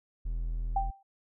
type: tone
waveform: triangle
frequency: 41.2 Hz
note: E1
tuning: in tune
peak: -28 dBFS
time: 0.25-0.91 s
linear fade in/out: 10 ms
type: tone with exponential decay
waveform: sine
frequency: 784 Hz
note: G5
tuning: in tune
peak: -23 dBFS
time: 0.76-1.03 s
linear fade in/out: 5 ms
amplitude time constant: 57 ms
effects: none